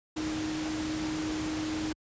sine tone in noise, 311.1 Hz, D#4, in tune, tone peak -31 dBFS, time 0.16-1.93 s, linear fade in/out 10 ms, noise pink, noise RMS -37 dBFS, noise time 0.16-1.93 s, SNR +3 dB, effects high-pass 60 Hz 12 dB/octave + resampled to 16000 Hz

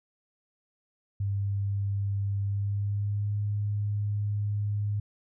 sine tone with pitch glide, 99.8 to 103.26 Hz, G2 to G#2, +32 to -9 cents, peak -26 dBFS, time 1.2-5 s, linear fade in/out 5 ms, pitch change +59 cents, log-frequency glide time 2.39-3.36 s, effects none

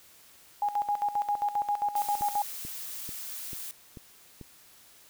sine tone with tremolo, 823 Hz, G#5, 16 cents flat, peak -24 dBFS, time 0.62-2.42 s, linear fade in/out 2 ms, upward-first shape square, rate 7.5 Hz, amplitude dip 75%
blue noise, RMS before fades -39 dBFS, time 1.96-3.71 s, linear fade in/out 0 ms
click train, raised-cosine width 3 ms, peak -30 dBFS, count 6, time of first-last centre 2.21-4.413 s, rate 2.27 Hz
effects white hiss -56 dBFS RMS until 5.09 s

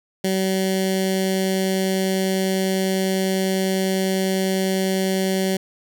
15% pulse tone with notch filter, 190 Hz, F#3, 46 cents sharp, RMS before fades -21 dBFS, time 0.24-5.57 s, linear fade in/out 5 ms, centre 1100 Hz, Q 0.67, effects none

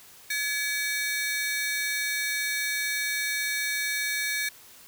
sawtooth ring-modulated tone, 1989 Hz, B6, 12 cents sharp, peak -20 dBFS, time 0.3-4.49 s, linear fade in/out 5 ms, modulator 291 Hz, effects white hiss -51 dBFS RMS until 4.87 s

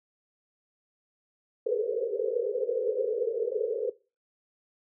pink band-pass noise, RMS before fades -29 dBFS, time 1.66-3.9 s, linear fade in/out 5 ms, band 420 to 510 Hz, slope 96 dB/octave, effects noise-tail reverb RT60 0.3 s tail -19 dB re dry

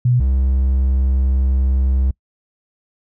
sine / triangle tone pair in turn, 123.47 / 65.69 Hz, B2 / C2, 0 / +7 cents, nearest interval major seventh, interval 1093 cents, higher first, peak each -11 dBFS, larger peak neither, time 0.05-0.2 / 0.2-2.11 s, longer second, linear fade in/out 5 ms, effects noise-tail reverb RT60 0.1 s tail -25 dB re dry

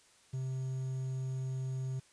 triangle tone with quantisation, 130.8 Hz, C3, in tune, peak -32 dBFS, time 0.33-2 s, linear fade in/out 10 ms, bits 10, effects white hiss -64 dBFS RMS until 2.12 s + resampled to 22050 Hz

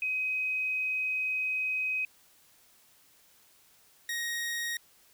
sine / sawtooth tone pair in turn, 2523 / 1876.7 Hz, D#7 / A#6, +23 / +11 cents, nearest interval perfect fourth, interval 512 cents, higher first, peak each -28 dBFS, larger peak neither, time 0.02-2.05 / 4.09-4.77 s, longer first, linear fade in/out 2 ms, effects white hiss -62 dBFS RMS until 5.13 s

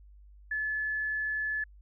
sine tone, 1724 Hz, A6, 36 cents flat, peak -29 dBFS, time 0.51-1.64 s, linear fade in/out 5 ms, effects added 50 Hz sine -51 dBFS peak until 1.81 s

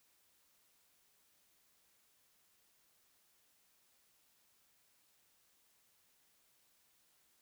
silence, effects white hiss -73 dBFS RMS until 7.41 s

